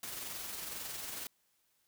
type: noise with amplitude modulation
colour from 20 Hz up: white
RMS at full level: -41 dBFS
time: 0.03-1.27 s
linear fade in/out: 2 ms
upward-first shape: sine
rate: 22 Hz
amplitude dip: 35%
effects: white hiss -75 dBFS RMS until 1.87 s